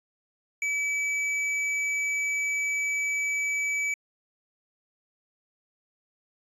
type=tone with hard clipping; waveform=triangle; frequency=2295 Hz; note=D7; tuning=40 cents flat; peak=-27 dBFS; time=0.62-3.94 s; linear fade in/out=2 ms; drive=13 dB; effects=resampled to 24000 Hz